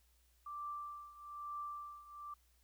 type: tone with tremolo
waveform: sine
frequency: 1174.7 Hz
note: D6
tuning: in tune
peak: -40 dBFS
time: 0.46-2.34 s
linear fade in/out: 5 ms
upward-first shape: triangle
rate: 1.1 Hz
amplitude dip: 85%
effects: added 60 Hz sine -70 dBFS peak until 2.63 s + white hiss -75 dBFS RMS until 2.63 s